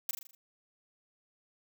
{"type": "noise with echo", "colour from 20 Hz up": "blue", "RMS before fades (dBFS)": -32, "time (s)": [0.09, 0.11], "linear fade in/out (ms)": 2, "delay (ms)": 40, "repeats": 6, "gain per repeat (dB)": -5, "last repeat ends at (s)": 0.35, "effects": []}